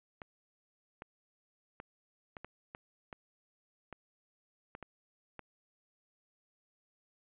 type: clicks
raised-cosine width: 0.5 ms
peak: -29 dBFS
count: 11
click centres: 0.218 / 1.021 / 1.801 / 2.368 / 2.446 / 2.749 / 3.128 / 3.927 / 4.751 / 4.827 / 5.393 s
effects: resampled to 8000 Hz + 11-bit

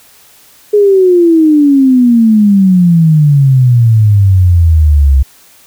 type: exponential sweep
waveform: sine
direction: down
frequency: 421.7 to 65.41 Hz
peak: -3 dBFS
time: 0.73-5.23 s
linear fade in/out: 10 ms
effects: white hiss -42 dBFS RMS until 5.66 s

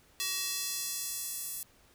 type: tone with high-pass filter sweep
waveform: square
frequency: 377.6 Hz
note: F#4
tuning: 35 cents sharp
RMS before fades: -36 dBFS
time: 0.2-1.63 s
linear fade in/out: 0 ms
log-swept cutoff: 3500 to 10000 Hz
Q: 0.92
effects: pink hiss -63 dBFS RMS until 1.94 s

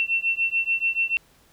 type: beating tone pair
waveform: sine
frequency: 2700 / 2706.9 Hz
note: E7 / E7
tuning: +41 / +45 cents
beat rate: 6.9 Hz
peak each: -24 dBFS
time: 0-1.17 s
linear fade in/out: 0 ms
effects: pink hiss -58 dBFS RMS until 1.52 s

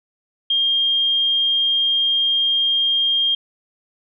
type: tone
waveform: sine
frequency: 3215 Hz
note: G7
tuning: 43 cents sharp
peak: -15 dBFS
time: 0.5-3.35 s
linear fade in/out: 5 ms
effects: none

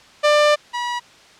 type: tone pair in turn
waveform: sawtooth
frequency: 595 / 967.6 Hz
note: D5 / B5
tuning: +22 / -36 cents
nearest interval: minor sixth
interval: 842 cents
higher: second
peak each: -8 / -18 dBFS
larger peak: first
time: 0.23-0.56 / 0.73-1 s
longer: first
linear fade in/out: 20 ms
effects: white hiss -47 dBFS RMS until 1.39 s + low-pass 5000 Hz 12 dB/octave

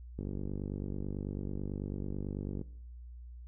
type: click train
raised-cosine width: 3 ms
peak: -25 dBFS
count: 120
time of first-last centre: 0.19-2.614 s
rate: 49.1 Hz
effects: noise-tail reverb RT60 0.6 s tail -19 dB re dry + added 60 Hz sine -45 dBFS peak until 3.47 s

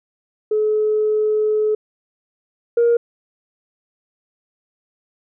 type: tone pair in turn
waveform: sine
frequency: 428 / 470.7 Hz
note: A4 / A#4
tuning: -48 / +17 cents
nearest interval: major second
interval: 165 cents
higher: second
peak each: -14 / -10 dBFS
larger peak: second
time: 0.51-1.75 / 2.77-2.97 s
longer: first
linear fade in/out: 5 ms
effects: tanh soft clip ceiling -9 dBFS

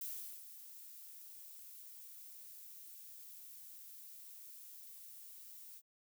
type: noise with ADSR envelope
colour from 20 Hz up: violet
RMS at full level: -43 dBFS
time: 0.01-5.82 s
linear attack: 4 ms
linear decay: 400 ms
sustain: -11 dB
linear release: 49 ms
effects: none

